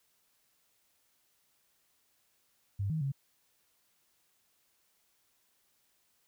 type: tone with pitch steps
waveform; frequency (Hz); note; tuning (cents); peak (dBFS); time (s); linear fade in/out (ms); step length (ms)
sine; 99.5 / 158.1 / 137.6; G2 / D#3 / C#3; +26 / +28 / -12; -30; 2.79-3.12; 10; 110
effects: white hiss -73 dBFS RMS until 6.27 s